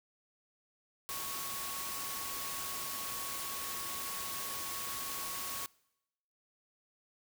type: tone in noise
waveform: sine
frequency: 1108.7 Hz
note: C#6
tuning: in tune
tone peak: -45 dBFS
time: 1.09-5.66 s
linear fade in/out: 0 ms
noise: white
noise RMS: -40 dBFS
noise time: 1.09-5.66 s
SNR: -8 dB
effects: noise-tail reverb RT60 0.9 s tail -25 dB re dry